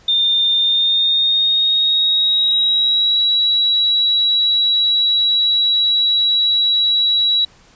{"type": "tone with pitch glide", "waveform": "sine", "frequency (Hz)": [3615, 3897], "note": ["A7", "B7"], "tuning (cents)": [46, -24], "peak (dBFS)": -12, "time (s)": [0.08, 7.45], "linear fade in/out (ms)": 5, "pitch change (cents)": 130, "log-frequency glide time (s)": [0.58, 3.22], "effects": ["pink hiss -49 dBFS RMS until 7.75 s", "resampled to 16000 Hz"]}